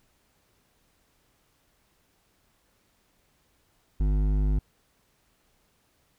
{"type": "tone with hard clipping", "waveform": "triangle", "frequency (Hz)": 50.6, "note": "G#1", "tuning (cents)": -44, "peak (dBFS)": -23, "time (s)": [4, 4.59], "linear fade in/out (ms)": 5, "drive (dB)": 15, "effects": ["pink hiss -68 dBFS RMS until 6.18 s"]}